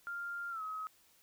sine tone with pitch glide, 1396.9 to 1273.6 Hz, F6 to D#6, 0 to +40 cents, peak -38 dBFS, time 0.07-0.87 s, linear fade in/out 0 ms, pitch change -160 cents, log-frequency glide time 0.5-0.62 s, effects white hiss -67 dBFS RMS until 1.22 s

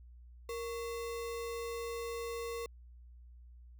sine tone with sample-and-hold, 466.2 Hz, A#4, in tune, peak -37 dBFS, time 0.49-2.66 s, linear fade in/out 2 ms, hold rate 1575 Hz, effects added 60 Hz sine -52 dBFS peak until 3.79 s

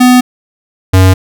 square tone pair in turn, 250 / 93.75 Hz, B3 / F#2, +21 / +23 cents, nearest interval octave + perfect fourth, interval 1698 cents, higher first, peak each -3 dBFS, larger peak neither, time 0-0.21 / 0.93-1.14 s, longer neither, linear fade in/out 10 ms, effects none

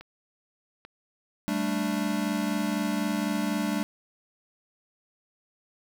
click train, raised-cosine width 0.3 ms, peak -28 dBFS, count 4, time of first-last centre 0.01-2.531 s, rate 1.19 Hz
square chord, G suspended second, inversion none, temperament equal, 196 / 220 / 293.7 Hz, G3 / A3 / D4, 0 / 0 / 0 cents, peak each -31 dBFS, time 1.48-3.83 s, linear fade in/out 0 ms
effects 9-bit

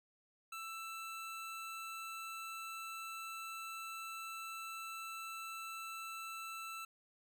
25% pulse tone, 1328 Hz, E6, 12 cents sharp, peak -40 dBFS, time 0.52-6.85 s, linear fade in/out 5 ms, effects none

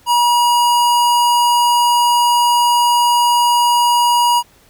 square tone, 960 Hz, B5, 49 cents flat, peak -11 dBFS, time 0.06-4.43 s, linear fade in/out 50 ms, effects pink hiss -50 dBFS RMS until 4.69 s

